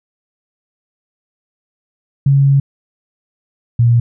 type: tone pair in turn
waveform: sine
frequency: 138.59 / 118.3 Hz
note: C#3 / A#2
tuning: 0 / +26 cents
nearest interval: minor third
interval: 274 cents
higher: first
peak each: -7 dBFS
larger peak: neither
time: 2.26-2.6 / 3.79-4 s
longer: first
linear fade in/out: 5 ms
effects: none

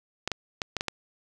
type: clicks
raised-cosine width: 0.2 ms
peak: -11 dBFS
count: 6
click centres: 0.276 / 0.317 / 0.618 / 0.767 / 0.809 / 0.883 s
effects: none

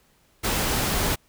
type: noise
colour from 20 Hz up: pink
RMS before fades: -24 dBFS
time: 0.43-1.16 s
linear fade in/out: 20 ms
effects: pink hiss -62 dBFS RMS until 1.28 s

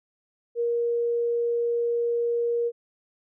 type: tone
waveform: sine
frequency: 471.7 Hz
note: A#4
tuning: 20 cents sharp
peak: -22 dBFS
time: 0.55-2.72 s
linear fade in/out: 50 ms
effects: none

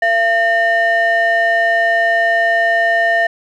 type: ring-modulated tone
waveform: triangle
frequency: 570 Hz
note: C#5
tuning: 48 cents sharp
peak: -6 dBFS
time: 0.02-3.27 s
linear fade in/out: 5 ms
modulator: 1250 Hz
effects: none

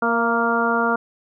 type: harmonic tone with a mistuned harmonic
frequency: 233.1 Hz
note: A#3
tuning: in tune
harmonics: 1 / 2 / 3 / 4 / 5 / 6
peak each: -24 / -24 / -25 / -25 / -25 / -22 dBFS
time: 0.02-0.96 s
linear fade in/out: 5 ms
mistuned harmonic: 3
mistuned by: -25 cents
effects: none

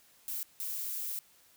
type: noise bursts at uneven times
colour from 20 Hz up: violet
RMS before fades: -37 dBFS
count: 2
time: 0.28-0.43 / 0.6-1.19 s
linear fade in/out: 0 ms
effects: white hiss -63 dBFS RMS until 1.56 s

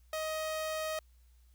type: tone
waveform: sawtooth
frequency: 628 Hz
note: D#5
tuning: 16 cents sharp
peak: -30 dBFS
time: 0.13-0.99 s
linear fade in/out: 2 ms
effects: added 60 Hz sine -59 dBFS peak until 1.54 s + white hiss -74 dBFS RMS until 1.54 s

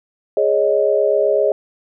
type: chord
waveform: sine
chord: Ab suspended fourth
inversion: none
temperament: equal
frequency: 415.3 / 554.4 / 622.3 Hz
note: Ab4 / Db5 / Eb5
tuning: 0 / 0 / 0 cents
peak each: -17 dBFS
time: 0.37-1.52 s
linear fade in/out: 2 ms
effects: none

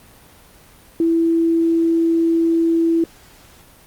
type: tone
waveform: sine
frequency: 331.2 Hz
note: E4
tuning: 8 cents sharp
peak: -13 dBFS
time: 1-3.04 s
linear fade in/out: 2 ms
effects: pink hiss -47 dBFS RMS until 3.86 s + Opus 32 kbps

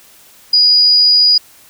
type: tone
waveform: sine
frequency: 4907 Hz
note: D#8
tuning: 25 cents flat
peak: -6 dBFS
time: 0.53-1.38 s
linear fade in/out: 5 ms
effects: white hiss -44 dBFS RMS until 1.69 s

